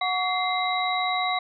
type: tone cluster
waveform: sine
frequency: 733 / 1132 / 2087 / 3873 Hz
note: F#5 / C#6 / C7 / B7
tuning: -16 / +36 / -5 / -35 cents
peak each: -26 / -29 / -29 / -30 dBFS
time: 0.01-1.39 s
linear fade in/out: 5 ms
effects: none